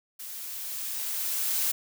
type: noise with level ramp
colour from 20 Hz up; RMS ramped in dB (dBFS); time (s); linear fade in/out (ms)
blue; -40 to -26; 0.19-1.72; 10
effects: none